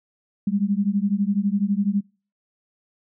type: beating tone pair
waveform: sine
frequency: 196 / 208 Hz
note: G3 / G#3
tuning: 0 / +3 cents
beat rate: 12 Hz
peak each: -22 dBFS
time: 0.47-2.01 s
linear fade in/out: 5 ms
effects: noise-tail reverb RT60 0.4 s tail -26 dB re dry